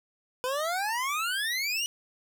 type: exponential sweep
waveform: 25% pulse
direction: up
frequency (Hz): 493.9 to 2960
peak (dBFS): -24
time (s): 0.44-1.86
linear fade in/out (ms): 0
effects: none